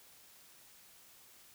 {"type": "silence", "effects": ["white hiss -60 dBFS RMS until 1.54 s"]}